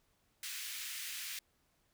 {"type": "high-pass noise", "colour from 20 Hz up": "pink", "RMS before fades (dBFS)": -43, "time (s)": [0.43, 1.39], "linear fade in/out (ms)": 2, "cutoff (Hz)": 1900, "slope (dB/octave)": 24, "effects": ["pink hiss -75 dBFS RMS until 1.93 s"]}